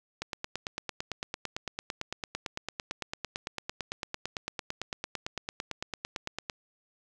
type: click train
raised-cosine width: 0.2 ms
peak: -16 dBFS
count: 57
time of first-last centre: 0.22-6.498 s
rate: 8.92 Hz
effects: none